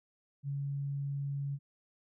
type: tone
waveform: sine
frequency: 140.4 Hz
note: C#3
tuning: 22 cents sharp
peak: -33 dBFS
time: 0.43-1.59 s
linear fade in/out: 50 ms
effects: none